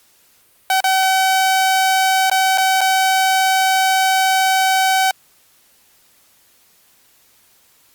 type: tone with dropouts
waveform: sawtooth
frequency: 761 Hz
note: F#5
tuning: 48 cents sharp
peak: -9 dBFS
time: 0.7-5.11 s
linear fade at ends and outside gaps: 2 ms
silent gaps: 0.805-0.841 / 2.299-2.314 / 2.576-2.581 / 2.808-2.813 s
effects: white hiss -54 dBFS RMS until 7.94 s + Opus 48 kbps